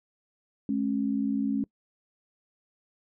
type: tone pair together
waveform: sine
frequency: 212.5 / 272.3 Hz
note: G#3 / C#4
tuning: +40 / -31 cents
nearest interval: major third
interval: 429 cents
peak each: -28 / -27 dBFS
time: 0.69-1.64 s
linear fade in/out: 2 ms
effects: noise-tail reverb RT60 0.1 s tail -24 dB re dry